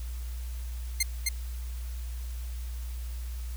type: tone with echo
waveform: 10% pulse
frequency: 2105 Hz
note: C7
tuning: 10 cents sharp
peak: -14 dBFS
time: 1-1.03 s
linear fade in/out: 5 ms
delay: 260 ms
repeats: 1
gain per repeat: -2 dB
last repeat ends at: 1.29 s
effects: added 60 Hz sine -33 dBFS peak until 3.56 s + white hiss -51 dBFS RMS until 3.56 s